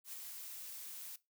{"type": "noise with ADSR envelope", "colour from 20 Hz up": "blue", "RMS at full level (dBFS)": -45, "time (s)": [0.04, 1.16], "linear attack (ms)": 89, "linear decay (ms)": 15, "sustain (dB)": -3, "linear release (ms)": 5, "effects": ["noise-tail reverb RT60 0.2 s tail -18 dB re dry"]}